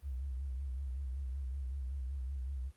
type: tone with vibrato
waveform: sine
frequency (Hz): 66.2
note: C2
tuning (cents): +21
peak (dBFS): -36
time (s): 0.02-2.72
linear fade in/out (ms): 50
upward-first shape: sine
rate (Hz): 5.3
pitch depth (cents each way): 98
effects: pink hiss -69 dBFS RMS until 2.76 s + Opus 32 kbps